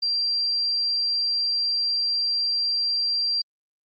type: tone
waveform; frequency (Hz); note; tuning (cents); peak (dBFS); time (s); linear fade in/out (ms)
sine; 4729; D8; +11; -21; 0.02-3.42; 10
effects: Opus 32 kbps